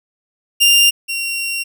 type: tone pair in turn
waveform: sawtooth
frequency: 2794 / 2749 Hz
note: F7 / F7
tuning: 0 / -28 cents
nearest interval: unison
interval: 28 cents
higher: first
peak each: -5 / -16 dBFS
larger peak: first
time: 0.6-0.91 / 1.08-1.64 s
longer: second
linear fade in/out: 20 ms
effects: none